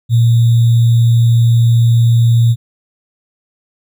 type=tone with sample-and-hold; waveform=sine; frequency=116.54 Hz; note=A#2; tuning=in tune; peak=-6 dBFS; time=0.09-2.56 s; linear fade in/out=50 ms; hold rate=3675 Hz; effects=none